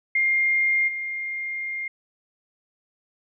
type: tone with level steps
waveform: sine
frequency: 2117 Hz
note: C7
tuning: 20 cents sharp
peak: -18 / -27 dBFS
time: 0.15-1.88 s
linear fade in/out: 5 ms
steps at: 0.87 s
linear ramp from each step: 20 ms
effects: none